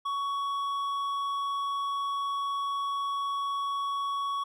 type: tone with hard clipping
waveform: sine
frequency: 1119 Hz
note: C#6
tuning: 16 cents sharp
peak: -30 dBFS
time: 0.05-4.44 s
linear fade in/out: 10 ms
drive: 6 dB
effects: none